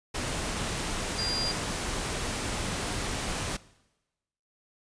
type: tone in noise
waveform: sine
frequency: 4800 Hz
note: D8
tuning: 37 cents sharp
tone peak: -29 dBFS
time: 1.18-1.52 s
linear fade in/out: 10 ms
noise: pink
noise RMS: -32 dBFS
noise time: 0.14-3.57 s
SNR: 0 dB
effects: noise-tail reverb RT60 1.0 s tail -20 dB re dry + resampled to 22050 Hz